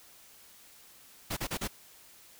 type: noise bursts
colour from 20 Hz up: pink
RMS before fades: -34 dBFS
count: 4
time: 1.3-1.678 s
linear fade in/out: 10 ms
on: 69 ms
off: 34 ms
effects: white hiss -56 dBFS RMS until 2.39 s